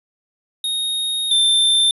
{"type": "tone pair in turn", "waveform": "square", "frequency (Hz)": [3729, 3569], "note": ["A#7", "A7"], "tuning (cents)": [0, 24], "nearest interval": "minor second", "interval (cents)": 76, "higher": "first", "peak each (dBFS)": [-20, -13], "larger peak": "second", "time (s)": [[0.64, 1.31], [1.31, 1.91]], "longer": "first", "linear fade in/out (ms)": 2, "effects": ["resampled to 32000 Hz"]}